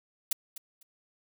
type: noise with echo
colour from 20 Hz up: blue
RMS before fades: -27 dBFS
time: 0.31-0.33 s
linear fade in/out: 5 ms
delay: 250 ms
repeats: 2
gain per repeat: -14 dB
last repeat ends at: 0.83 s
effects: none